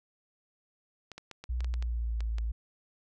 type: clicks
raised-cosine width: 0.2 ms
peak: -26 dBFS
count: 10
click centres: 1.117 / 1.18 / 1.313 / 1.44 / 1.606 / 1.645 / 1.74 / 1.825 / 2.206 / 2.384 s
type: tone with pitch glide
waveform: sine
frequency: 60.9 to 55.85 Hz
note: B1 to A1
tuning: -24 to +27 cents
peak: -29 dBFS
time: 1.49-2.52 s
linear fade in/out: 10 ms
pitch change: -149 cents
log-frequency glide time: 1.65-2.23 s
effects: none